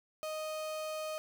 35% pulse tone, 622.3 Hz, D#5, in tune, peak -35 dBFS, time 0.23-1.18 s, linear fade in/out 0 ms, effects 11-bit

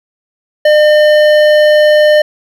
sine tone with hard clipping, 604 Hz, D5, 48 cents sharp, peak -6 dBFS, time 0.65-2.22 s, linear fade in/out 5 ms, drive 12 dB, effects none

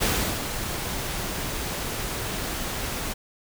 pink noise with ADSR envelope, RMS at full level -22 dBFS, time 0-3.14 s, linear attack 27 ms, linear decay 360 ms, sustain -8 dB, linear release 17 ms, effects none

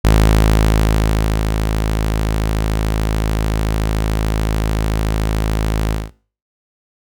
sawtooth tone with ADSR envelope, 53.6 Hz, A1, 45 cents flat, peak -4 dBFS, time 0.04-6.11 s, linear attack 13 ms, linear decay 1400 ms, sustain -7 dB, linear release 200 ms, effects noise-tail reverb RT60 0.4 s tail -20 dB re dry

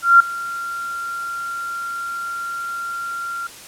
sine tone with ADSR envelope, 1381 Hz, F6, 20 cents flat, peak -4 dBFS, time 0.02-3.47 s, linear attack 180 ms, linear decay 5 ms, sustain -20 dB, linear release 4 ms, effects white hiss -39 dBFS RMS until 3.67 s + low-pass 11000 Hz 12 dB/octave

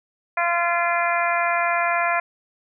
harmonic tone, 343.9 Hz, F4, 27 cents flat, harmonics 2 / 3 / 4 / 5 / 6 / 7, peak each -23 / -25 / -26 / -27 / -28 / -28 dBFS, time 0.37-2.2 s, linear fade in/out 5 ms, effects none

